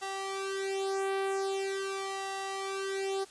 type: tone with flanger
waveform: sawtooth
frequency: 388.9 Hz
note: G4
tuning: 14 cents flat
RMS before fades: -34 dBFS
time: 0.01-3.25 s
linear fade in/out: 20 ms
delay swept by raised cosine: 1.5 to 2.5 ms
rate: 0.43 Hz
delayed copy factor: +0.95
effects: white hiss -54 dBFS RMS until 3.3 s + resampled to 22050 Hz